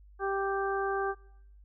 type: harmonic tone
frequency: 392 Hz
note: G4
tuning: in tune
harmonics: 1 / 2 / 3 / 4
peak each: -31 / -34 / -36 / -37 dBFS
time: 0.19-1.15 s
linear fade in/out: 50 ms
effects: noise-tail reverb RT60 0.8 s tail -24 dB re dry + added 50 Hz sine -52 dBFS peak until 1.64 s